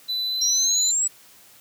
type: tone with pitch glide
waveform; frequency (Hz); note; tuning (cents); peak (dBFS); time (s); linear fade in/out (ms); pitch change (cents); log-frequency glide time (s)
triangle; 3993 to 4039; B7 to B7; +18 to +38; -22; 0.08-0.92; 20; +20; 0.26-0.39
type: exponential sweep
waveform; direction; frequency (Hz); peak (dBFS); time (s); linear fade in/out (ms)
sine; up; 5588 to 7902; -19; 0.41-1.08; 10
effects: white hiss -51 dBFS RMS until 1.6 s + high-pass 60 Hz 12 dB/octave